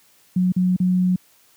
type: tone with dropouts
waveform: sine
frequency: 182.5 Hz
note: F#3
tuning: 24 cents flat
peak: -15 dBFS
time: 0.36-1.16 s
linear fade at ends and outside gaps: 5 ms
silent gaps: 0.521-0.563 / 0.764-0.8 s
effects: white hiss -56 dBFS RMS until 1.56 s + high-pass 60 Hz 12 dB/octave